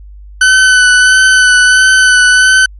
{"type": "tone with vibrato", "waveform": "40% pulse", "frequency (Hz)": 1507, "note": "F#6", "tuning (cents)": 31, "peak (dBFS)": -3, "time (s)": [0.41, 2.66], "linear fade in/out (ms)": 5, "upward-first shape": "sine", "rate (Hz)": 1.5, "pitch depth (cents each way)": 20, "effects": ["added 50 Hz sine -29 dBFS peak until 2.79 s", "MP3 48 kbps"]}